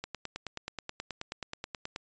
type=click train; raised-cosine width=0.2 ms; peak=-19 dBFS; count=19; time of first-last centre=0.04-1.961 s; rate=9.37 Hz; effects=resampled to 16000 Hz